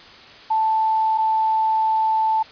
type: tone pair in turn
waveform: sine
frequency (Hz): 880 / 880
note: A5 / A5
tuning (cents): 0 / 0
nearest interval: unison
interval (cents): 0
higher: neither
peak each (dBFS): -16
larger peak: neither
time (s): 0.5-1.18 / 1.18-2.43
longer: second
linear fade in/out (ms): 10
effects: white hiss -43 dBFS RMS until 2.51 s + resampled to 11025 Hz